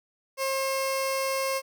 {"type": "tone with notch filter", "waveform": "15% pulse", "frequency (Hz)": 536, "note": "C5", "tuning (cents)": 42, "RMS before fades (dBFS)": -28, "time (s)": [0.37, 1.62], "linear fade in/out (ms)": 50, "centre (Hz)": 1500, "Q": 1.6, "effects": []}